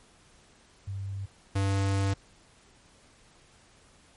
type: tone pair in turn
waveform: sine / square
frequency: 98 / 98 Hz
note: G2 / G2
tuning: 0 / 0 cents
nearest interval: unison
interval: 0 cents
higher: neither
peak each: -32 / -25 dBFS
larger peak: second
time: 0.87-1.26 / 1.55-2.14 s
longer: second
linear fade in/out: 10 ms
effects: pink hiss -59 dBFS RMS until 4.16 s + MP3 48 kbps